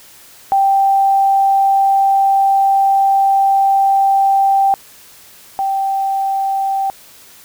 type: tone pair in turn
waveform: sine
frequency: 784 / 780.5 Hz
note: G5 / G5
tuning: 0 / -8 cents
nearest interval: unison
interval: 8 cents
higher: first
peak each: -9 / -14 dBFS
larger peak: first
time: 0.52-4.74 / 5.59-6.9 s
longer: first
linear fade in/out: 0 ms
effects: white hiss -42 dBFS RMS until 7.44 s